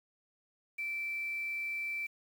sine tone with quantisation, 2333 Hz, D7, 12 cents flat, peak -34 dBFS, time 0.78-2.07 s, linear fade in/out 10 ms, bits 9, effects none

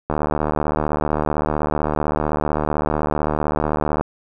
click train, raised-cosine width 1 ms, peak -6 dBFS, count 297, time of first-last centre 0.1-4.01 s, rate 75.7 Hz, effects none

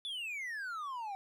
triangle exponential sweep, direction down, 3520 to 765 Hz, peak -36 dBFS, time 0.05-1.15 s, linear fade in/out 0 ms, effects none

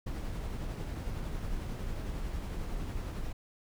brown noise with tremolo, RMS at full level -35 dBFS, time 0.06-3.33 s, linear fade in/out 10 ms, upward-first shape triangle, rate 11 Hz, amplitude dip 30%, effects none

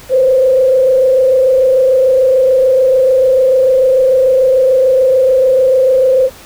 sine tone with frequency modulation, 520 Hz, C5, 11 cents flat, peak -6 dBFS, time 0.09-6.3 s, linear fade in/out 50 ms, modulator 26.8 Hz, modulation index 0.67, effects pink hiss -36 dBFS RMS until 6.45 s

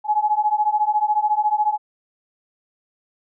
sine beating tone pair, 838 / 852 Hz, G#5 / G#5, +15 / +44 cents, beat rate 14 Hz, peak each -20 / -19 dBFS, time 0.04-1.78 s, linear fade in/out 50 ms, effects none

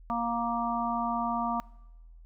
harmonic tone, 234.7 Hz, A#3, 12 cents sharp, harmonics 1 / 3 / 4 / 5, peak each -33 / -33 / -33 / -33 dBFS, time 0.1-1.6 s, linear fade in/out 0 ms, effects noise-tail reverb RT60 1.0 s tail -23 dB re dry + added 41 Hz sine -48 dBFS peak until 2.25 s

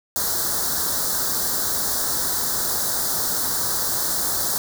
white band-stop noise, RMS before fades -23 dBFS, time 0.16-4.58 s, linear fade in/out 0 ms, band 1700 to 3900 Hz, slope 48 dB/octave, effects none

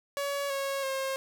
sawtooth tone with pitch steps, 564 / 549.5 / 535.4 Hz, C#5 / C#5 / C5, +30 / -15 / +40 cents, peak -26 dBFS, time 0.17-1.16 s, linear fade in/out 0 ms, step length 330 ms, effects 11-bit

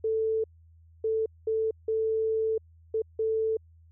sine tone bursts at uneven times, 442 Hz, A4, 8 cents sharp, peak -24 dBFS, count 6, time 0.04-0.44 / 1.04-1.26 / 1.47-1.71 / 1.88-2.58 / 2.94-3.02 / 3.19-3.57 s, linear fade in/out 5 ms, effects added 82 Hz sine -53 dBFS peak until 3.91 s

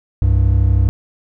triangle tone pair together, 65.41 / 98 Hz, C2 / G2, 0 / 0 cents, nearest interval perfect fifth, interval 700 cents, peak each -11 dBFS, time 0.22-0.89 s, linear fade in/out 0 ms, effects none

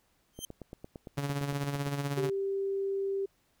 15% pulse tone with exponential growth, 3136 Hz, G7, in tune, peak -26 dBFS, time 0.33-0.45 s, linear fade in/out 2 ms, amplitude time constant 25 ms
click train, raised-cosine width 2 ms, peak -29 dBFS, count 14, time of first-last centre 0.39-1.867 s, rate 8.8 Hz
sawtooth tone with tremolo, 141.6 Hz, C#3, 37 cents sharp, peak -25 dBFS, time 1.17-2.3 s, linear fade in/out 10 ms, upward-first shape sine, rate 16 Hz, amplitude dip 55%
sine tone, 392 Hz, G4, in tune, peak -29 dBFS, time 2.17-3.26 s, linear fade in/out 10 ms
effects pink hiss -71 dBFS RMS until 3.6 s

